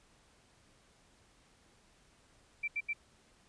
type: tone bursts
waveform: sine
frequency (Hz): 2342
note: D7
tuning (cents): -5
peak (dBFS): -32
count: 3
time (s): 2.63-2.934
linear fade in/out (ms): 10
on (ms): 50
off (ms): 77
effects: pink hiss -66 dBFS RMS until 3.48 s + resampled to 22050 Hz